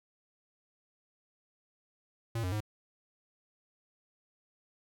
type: tone with pitch steps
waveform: square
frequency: 114.8 / 91.1 / 106.2 Hz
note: A#2 / F#2 / G#2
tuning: -26 / -26 / +39 cents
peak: -32 dBFS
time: 2.35-2.605 s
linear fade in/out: 5 ms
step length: 85 ms
effects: none